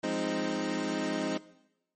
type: chord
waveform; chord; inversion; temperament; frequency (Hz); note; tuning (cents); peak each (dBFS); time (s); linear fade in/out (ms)
25% pulse; F minor seventh; none; equal; 174.61 / 207.7 / 261.6 / 311.1; F3 / Ab3 / C4 / Eb4; 0 / 0 / 0 / 0; -35 / -32 / -31 / -30; 0.03-1.38; 10
effects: noise-tail reverb RT60 0.9 s tail -19 dB re dry + MP3 32 kbps